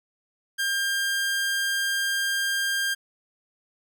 sawtooth tone, 1600 Hz, G6, 35 cents sharp, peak -20 dBFS, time 0.58-2.95 s, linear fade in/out 20 ms, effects none

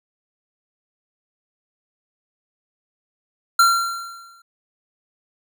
square tone with exponential decay, 1371 Hz, F6, 32 cents flat, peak -10 dBFS, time 3.59-4.42 s, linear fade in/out 5 ms, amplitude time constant 180 ms, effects none

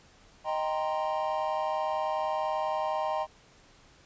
triangle chord, C minor seventh, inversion first, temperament equal with one note detuned, 622.3 / 784 / 936.1 / 1046.5 Hz, Eb5 / G5 / Bb5 / C6, 0 / 0 / +7 / 0 cents, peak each -30 / -31 / -32 / -34 dBFS, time 0.44-3.27 s, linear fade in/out 50 ms, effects pink hiss -58 dBFS RMS until 4.05 s + resampled to 16000 Hz

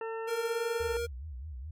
harmonic tone, 450 Hz, A4, 39 cents sharp, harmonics 1 / 2 / 3 / 4 / 6, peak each -35 / -41 / -45 / -47 / -51 dBFS, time 0.01-0.97 s, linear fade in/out 2 ms
square tone with pitch glide, 466.2 to 470.8 Hz, A#4 to A#4, 0 to +17 cents, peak -32 dBFS, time 0.27-1.07 s, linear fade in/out 20 ms, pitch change +17 cents, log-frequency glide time 0.46-0.63 s
sine tone with vibrato, 70 Hz, C#2, 18 cents sharp, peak -38 dBFS, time 0.8-1.71 s, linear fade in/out 5 ms, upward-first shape sine, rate 4.8 Hz, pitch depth 240 cents each way
effects MP3 64 kbps

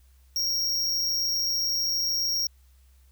square tone with amplitude modulation, 5588 Hz, F8, in tune, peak -22 dBFS, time 0.36-2.47 s, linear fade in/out 2 ms, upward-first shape sine, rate 173 Hz, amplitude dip 55%, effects added 65 Hz sine -54 dBFS peak until 3.11 s + white hiss -67 dBFS RMS until 3.11 s

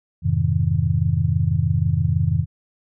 sine chord, F minor seventh, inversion none, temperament just, 87.31 / 104.77 / 130.96 / 157.15 Hz, F2 / Ab2 / C3 / Eb3, 0 / +16 / +2 / +18 cents, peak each -22 dBFS, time 0.22-2.46 s, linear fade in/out 50 ms, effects none

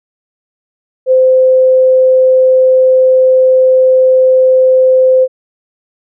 sine tone, 517 Hz, C5, 21 cents flat, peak -4 dBFS, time 1.06-5.28 s, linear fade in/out 50 ms, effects none

